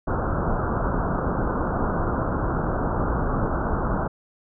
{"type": "low-pass noise", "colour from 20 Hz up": "pink", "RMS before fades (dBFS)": -24, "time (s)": [0.07, 4.08], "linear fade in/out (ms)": 10, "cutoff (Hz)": 1500, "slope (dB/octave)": 96, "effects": []}